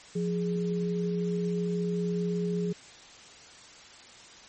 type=tone pair together; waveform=sine; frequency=175.02 / 415.3 Hz; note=F3 / G#4; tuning=+4 / 0 cents; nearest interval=octave + minor third; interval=1496 cents; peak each=-28 / -31 dBFS; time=0.15-2.73 s; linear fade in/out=10 ms; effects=white hiss -50 dBFS RMS until 4.48 s + MP3 32 kbps